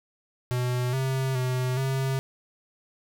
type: tone with pitch steps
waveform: square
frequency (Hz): 124.3 / 132.7 / 127.3 / 133.8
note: B2 / C3 / C3 / C3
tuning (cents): +12 / +25 / -47 / +39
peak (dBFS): -25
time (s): 0.51-2.19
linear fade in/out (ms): 0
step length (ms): 420
effects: none